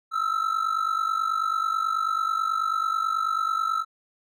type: ring-modulated tone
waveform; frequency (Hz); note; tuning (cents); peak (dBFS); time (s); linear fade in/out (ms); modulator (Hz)
triangle; 1318.5; E6; 0; -18; 0.11-3.85; 50; 24.6
effects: none